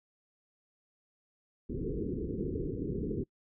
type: low-pass noise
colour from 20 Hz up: white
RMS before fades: -35 dBFS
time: 1.69-3.24 s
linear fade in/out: 10 ms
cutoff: 460 Hz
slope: 96 dB/octave
effects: noise-tail reverb RT60 0.1 s tail -24 dB re dry

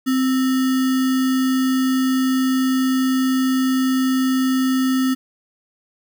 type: tone with sample-and-hold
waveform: sine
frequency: 260.3 Hz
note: C4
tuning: 9 cents flat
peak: -15 dBFS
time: 0.06-5.15 s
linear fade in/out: 20 ms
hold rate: 1575 Hz
effects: none

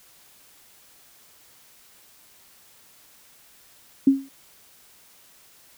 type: tone with exponential decay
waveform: sine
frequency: 271.8 Hz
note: C#4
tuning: 34 cents flat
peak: -9 dBFS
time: 4.07-4.29 s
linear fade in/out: 5 ms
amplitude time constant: 47 ms
effects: white hiss -54 dBFS RMS until 5.77 s

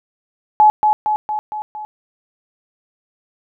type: tone with echo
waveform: sine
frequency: 851 Hz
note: G#5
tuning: 42 cents sharp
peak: -6 dBFS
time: 0.6-0.7 s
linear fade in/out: 0 ms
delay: 230 ms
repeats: 5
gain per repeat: -4 dB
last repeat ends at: 1.85 s
effects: none

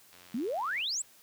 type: click train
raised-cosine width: 0.2 ms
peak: -36 dBFS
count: 62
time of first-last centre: 0.13-0.813 s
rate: 89.3 Hz
type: exponential sweep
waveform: sine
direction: up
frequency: 210 to 8200 Hz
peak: -30 dBFS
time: 0.34-1.02 s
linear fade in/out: 5 ms
effects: white hiss -59 dBFS RMS until 1.22 s + high-pass 60 Hz 12 dB/octave

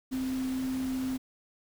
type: tone in noise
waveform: sine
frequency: 260.2 Hz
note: C4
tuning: 9 cents flat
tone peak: -29 dBFS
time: 0.11-1.18 s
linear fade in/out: 20 ms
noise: pink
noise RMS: -44 dBFS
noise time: 0.11-1.18 s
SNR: +12 dB
effects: none

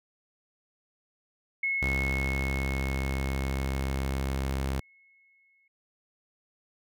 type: tone with exponential decay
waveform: sine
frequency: 2182 Hz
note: C#7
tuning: 28 cents flat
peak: -25 dBFS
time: 1.63-5.68 s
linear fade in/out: 5 ms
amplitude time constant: 880 ms
type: tone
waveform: sawtooth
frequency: 67.1 Hz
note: C2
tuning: 44 cents sharp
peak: -24 dBFS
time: 1.82-4.8 s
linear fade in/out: 5 ms
effects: none

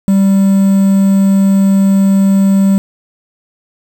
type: tone with quantisation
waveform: triangle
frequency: 195.6 Hz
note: G3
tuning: 4 cents flat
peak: -4 dBFS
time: 0.08-2.78 s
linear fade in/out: 0 ms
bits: 5
effects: none

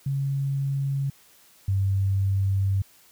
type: tone pair in turn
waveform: sine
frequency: 137.9 / 97.36 Hz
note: C#3 / G2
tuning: -9 / -11 cents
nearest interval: tritone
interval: 602 cents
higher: first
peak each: -23 / -20 dBFS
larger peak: second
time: 0.06-1.1 / 1.68-2.82 s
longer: second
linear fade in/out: 5 ms
effects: white hiss -56 dBFS RMS until 3.11 s

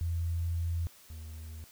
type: tone pair in turn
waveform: sine / triangle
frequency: 84.4 / 79.3 Hz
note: E2 / D#2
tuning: +41 / +33 cents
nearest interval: minor second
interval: 108 cents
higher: first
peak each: -29 / -39 dBFS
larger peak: first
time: 0.01-0.87 / 1.1-1.64 s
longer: first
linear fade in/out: 0 ms
effects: white hiss -57 dBFS RMS until 1.71 s

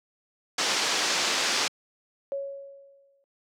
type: low-pass noise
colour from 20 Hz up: white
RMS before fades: -26 dBFS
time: 0.58-1.68 s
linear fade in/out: 5 ms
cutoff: 6200 Hz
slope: 24 dB/octave
type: tone with exponential decay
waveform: sine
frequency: 554.4 Hz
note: C#5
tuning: in tune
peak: -26 dBFS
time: 2.32-3.24 s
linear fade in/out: 0 ms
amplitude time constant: 200 ms
effects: high-pass 300 Hz 12 dB/octave

